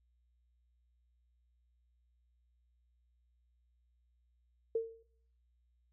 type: tone with exponential decay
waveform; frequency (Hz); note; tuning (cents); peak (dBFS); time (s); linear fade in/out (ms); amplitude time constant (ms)
sine; 453.7; A#4; -47; -27; 4.75-5.03; 5; 59
effects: noise-tail reverb RT60 0.6 s tail -20 dB re dry + added 60 Hz sine -70 dBFS peak until 5.92 s